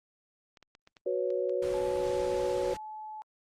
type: clicks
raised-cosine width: 0.2 ms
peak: -36 dBFS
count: 7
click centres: 0.572 / 0.627 / 0.751 / 0.874 / 0.968 / 1.304 / 1.495 s
type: chord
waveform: sine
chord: F# suspended fourth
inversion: none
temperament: equal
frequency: 370 / 493.9 / 554.4 Hz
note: F#4 / B4 / C#5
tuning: 0 / 0 / 0 cents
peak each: -32 dBFS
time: 1.06-2.74 s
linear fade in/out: 5 ms
type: noise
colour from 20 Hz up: pink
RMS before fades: -43 dBFS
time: 1.62-2.77 s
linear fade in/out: 5 ms
type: tone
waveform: sine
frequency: 861 Hz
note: A5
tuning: 38 cents flat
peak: -39 dBFS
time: 1.74-3.22 s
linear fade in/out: 0 ms
effects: low-pass 8000 Hz 12 dB/octave + Opus 48 kbps